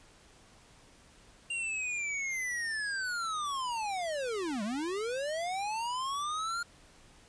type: linear two-way sweep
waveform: square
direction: down then up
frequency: 2794 to 196 to 1419 Hz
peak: -33 dBFS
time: 1.5-6.63 s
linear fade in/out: 5 ms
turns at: 4.63 s
effects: pink hiss -59 dBFS RMS until 7.28 s + resampled to 22050 Hz